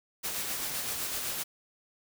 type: noise with tremolo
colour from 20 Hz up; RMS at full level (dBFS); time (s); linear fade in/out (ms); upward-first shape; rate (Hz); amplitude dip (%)
white; -33; 0.23-1.44; 20; sine; 7.8; 30
effects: none